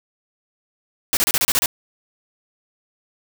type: noise bursts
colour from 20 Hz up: white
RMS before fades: -18 dBFS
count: 8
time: 1.13-1.659 s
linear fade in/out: 0 ms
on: 39 ms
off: 31 ms
effects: none